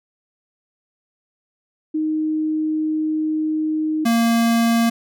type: tone pair in turn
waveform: sine / square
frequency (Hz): 311 / 231.2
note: D#4 / A#3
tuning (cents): -1 / -14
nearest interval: perfect fourth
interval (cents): 513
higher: first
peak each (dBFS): -18 / -15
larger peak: second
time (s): 1.94-4.05 / 4.05-4.9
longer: first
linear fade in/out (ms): 10
effects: none